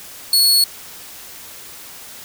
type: tone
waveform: sawtooth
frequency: 4374 Hz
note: C#8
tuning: 24 cents flat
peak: -8 dBFS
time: 0.33-0.64 s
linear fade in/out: 2 ms
effects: white hiss -37 dBFS RMS until 2.24 s